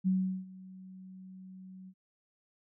sine tone with ADSR envelope, 187.3 Hz, F#3, 21 cents sharp, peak -24 dBFS, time 0.04-1.94 s, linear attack 31 ms, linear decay 380 ms, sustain -22 dB, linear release 59 ms, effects none

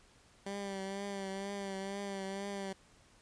15% pulse tone with vibrato, 196.6 Hz, G3, 5 cents sharp, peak -32 dBFS, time 0.46-2.73 s, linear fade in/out 5 ms, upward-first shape triangle, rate 2.1 Hz, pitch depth 46 cents each way, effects pink hiss -64 dBFS RMS until 3.21 s + resampled to 22050 Hz

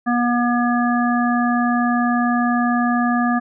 harmonic tone, 241.1 Hz, B3, 41 cents flat, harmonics 1 / 3 / 5 / 7, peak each -17 / -22 / -24 / -25 dBFS, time 0.06-3.4 s, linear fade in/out 20 ms, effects none

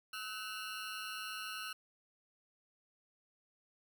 20% pulse ring-modulated tone, 1396.9 Hz, F6, in tune, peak -33 dBFS, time 0.13-1.73 s, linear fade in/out 5 ms, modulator 105 Hz, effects 10-bit

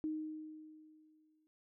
sine tone with exponential decay, 310.6 Hz, D#4, 3 cents flat, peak -34 dBFS, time 0.04-1.47 s, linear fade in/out 0 ms, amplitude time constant 310 ms, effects none

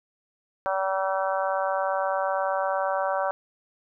harmonic tone, 191.6 Hz, G3, 39 cents flat, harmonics 3 / 4 / 5 / 6 / 7 / 8, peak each -27 / -29 / -31 / -33 / -34 / -35 dBFS, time 0.66-3.31 s, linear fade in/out 0 ms, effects none

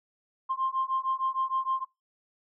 sine beating tone pair, 1052 / 1058.5 Hz, C6 / C6, +9 / +20 cents, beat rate 6.5 Hz, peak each -29 dBFS, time 0.49-1.85 s, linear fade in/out 20 ms, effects noise-tail reverb RT60 0.2 s tail -21 dB re dry + tanh soft clip ceiling -19 dBFS

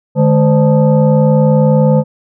sine tone with frequency modulation, 151 Hz, D3, 48 cents sharp, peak -6 dBFS, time 0.15-2.04 s, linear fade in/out 50 ms, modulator 362 Hz, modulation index 1.2, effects none

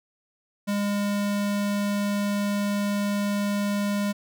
square tone, 203.5 Hz, G#3, 35 cents flat, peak -24 dBFS, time 0.67-4.13 s, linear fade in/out 20 ms, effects none

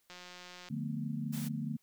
click train, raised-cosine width 0.2 ms, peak -32 dBFS, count 106, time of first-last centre 0.1-0.687 s, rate 179 Hz
sine chord, B half-diminished seventh, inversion first, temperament just, 148.16 / 177.8 / 222.2 / 246.9 Hz, D3 / F3 / A3 / B3, +16 / +31 / +17 / 0 cents, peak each -38 / -44 / -38 / -42 dBFS, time 0.7-1.77 s, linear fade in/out 10 ms
white noise, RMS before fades -46 dBFS, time 1.32-1.49 s, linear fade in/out 20 ms
effects white hiss -74 dBFS RMS until 1.82 s

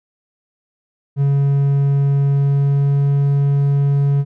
triangle tone with pitch glide, 140 to 140.89 Hz, C#3 to C#3, +18 to +28 cents, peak -10 dBFS, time 1.16-4.25 s, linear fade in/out 50 ms, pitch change +10 cents, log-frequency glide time 2.34-3.1 s, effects none

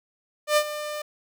sawtooth tone with ADSR envelope, 599 Hz, D5, 34 cents sharp, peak -12 dBFS, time 0.47-1.02 s, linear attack 97 ms, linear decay 66 ms, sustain -14 dB, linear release 6 ms, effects none

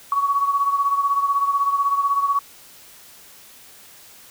sine beating tone pair, 1120 / 1136 Hz, C#6 / C#6, +18 / +42 cents, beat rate 16 Hz, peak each -18 / -24 dBFS, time 0.12-2.39 s, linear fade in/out 2 ms, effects white hiss -46 dBFS RMS until 4.3 s

